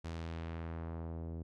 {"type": "tone with low-pass filter sweep", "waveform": "sawtooth", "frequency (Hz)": 82.41, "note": "E2", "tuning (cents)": 0, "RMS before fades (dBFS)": -42, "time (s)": [0.04, 1.43], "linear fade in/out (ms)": 10, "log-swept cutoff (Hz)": [6900, 400], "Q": 0.88, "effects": []}